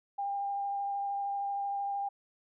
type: tone with vibrato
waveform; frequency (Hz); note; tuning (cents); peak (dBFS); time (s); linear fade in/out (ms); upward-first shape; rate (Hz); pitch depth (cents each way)
sine; 800; G5; +35; -31; 0.18-2.09; 10; sine; 13; 10
effects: none